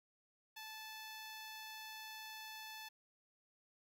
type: tone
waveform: 10% pulse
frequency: 873 Hz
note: A5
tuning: 14 cents flat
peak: -40 dBFS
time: 0.56-2.89 s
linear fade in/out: 10 ms
effects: none